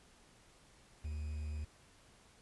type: tone with quantisation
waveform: triangle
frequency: 75.7 Hz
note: D#2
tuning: 47 cents flat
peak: -36 dBFS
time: 1.04-1.65 s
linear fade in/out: 10 ms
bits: 10
effects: pink hiss -64 dBFS RMS until 2.41 s + resampled to 24000 Hz